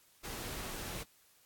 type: noise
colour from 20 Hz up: pink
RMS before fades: -42 dBFS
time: 0.23-1.04 s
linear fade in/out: 20 ms
effects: white hiss -66 dBFS RMS until 1.45 s + AAC 64 kbps